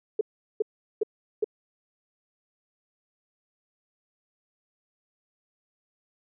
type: tone bursts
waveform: sine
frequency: 427.7 Hz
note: A4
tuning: 49 cents flat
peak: -20 dBFS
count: 4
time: 0.19-1.444 s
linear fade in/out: 5 ms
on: 21 ms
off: 390 ms
effects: none

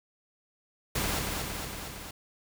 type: noise with echo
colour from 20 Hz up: pink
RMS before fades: -30 dBFS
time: 0.95-1.19 s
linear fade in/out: 5 ms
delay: 230 ms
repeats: 4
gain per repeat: -3 dB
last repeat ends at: 2.11 s
effects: none

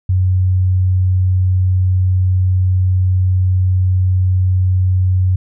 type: tone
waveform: sine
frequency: 92.5 Hz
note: F#2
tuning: in tune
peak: -10 dBFS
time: 0.09-5.36 s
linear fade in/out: 5 ms
effects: none

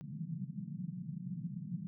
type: band-pass noise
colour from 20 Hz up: white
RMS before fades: -42 dBFS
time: 0.01-1.87 s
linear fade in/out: 0 ms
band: 140 to 190 Hz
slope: 48 dB/octave
effects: none

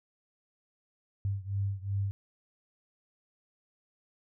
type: beating tone pair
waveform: sine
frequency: 98 / 100.7 Hz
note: G2 / G2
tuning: 0 / +47 cents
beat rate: 2.7 Hz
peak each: -32 / -34 dBFS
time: 1.25-2.11 s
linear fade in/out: 0 ms
effects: none

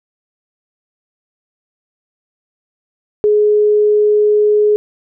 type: tone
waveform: sine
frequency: 420 Hz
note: G#4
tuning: 19 cents sharp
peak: -8 dBFS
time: 3.24-4.76 s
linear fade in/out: 0 ms
effects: none

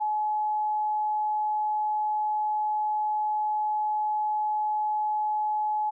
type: tone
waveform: sine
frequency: 850 Hz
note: G#5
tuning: 40 cents sharp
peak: -24 dBFS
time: 0-5.91 s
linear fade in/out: 20 ms
effects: none

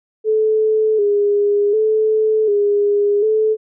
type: tone with vibrato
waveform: sine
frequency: 421.7 Hz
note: G#4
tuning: 26 cents sharp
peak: -12 dBFS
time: 0.24-3.57 s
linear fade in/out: 50 ms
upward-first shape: square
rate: 0.67 Hz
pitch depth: 52 cents each way
effects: none

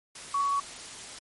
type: tone in noise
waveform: sine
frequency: 1123 Hz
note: C#6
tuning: 22 cents sharp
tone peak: -24 dBFS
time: 0.34-0.6 s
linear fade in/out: 5 ms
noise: white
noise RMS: -42 dBFS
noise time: 0.15-1.19 s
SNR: +15 dB
effects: low-pass 11000 Hz 12 dB/octave + MP3 48 kbps

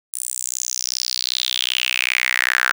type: tone with high-pass filter sweep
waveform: sawtooth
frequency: 62.6 Hz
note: B1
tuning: 24 cents sharp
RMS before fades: -22 dBFS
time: 0.13-2.72 s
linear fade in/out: 0 ms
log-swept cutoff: 9400 to 1500 Hz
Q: 5.2
effects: none

